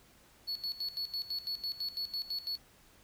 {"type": "tone with tremolo", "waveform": "triangle", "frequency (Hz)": 4404, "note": "C#8", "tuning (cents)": -12, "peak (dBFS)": -32, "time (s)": [0.47, 2.58], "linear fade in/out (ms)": 20, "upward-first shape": "square", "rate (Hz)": 6, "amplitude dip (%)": 80, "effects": ["pink hiss -62 dBFS RMS until 3.03 s"]}